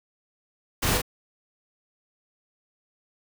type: noise with echo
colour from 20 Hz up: pink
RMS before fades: -25 dBFS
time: 0.82-0.98 s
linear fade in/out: 10 ms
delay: 38 ms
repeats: 1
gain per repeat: -2 dB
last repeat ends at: 1.018 s
effects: none